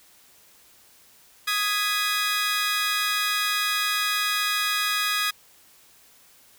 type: chord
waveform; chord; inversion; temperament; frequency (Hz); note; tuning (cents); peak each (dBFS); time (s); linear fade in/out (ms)
20% pulse; G# minor; second; just; 1245.9 / 1661.2 / 1993.5; D#6 / G#6 / B6; +2 / 0 / +16; -21 / -22 / -26; 1.47-5.31; 10
effects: white hiss -55 dBFS RMS until 6.58 s